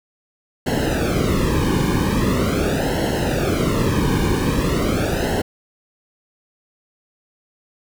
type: noise with flanger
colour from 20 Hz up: brown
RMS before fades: -19 dBFS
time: 0.66-5.42 s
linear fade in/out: 10 ms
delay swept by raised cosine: 0.83 to 1.52 ms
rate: 0.42 Hz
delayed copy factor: -1
effects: none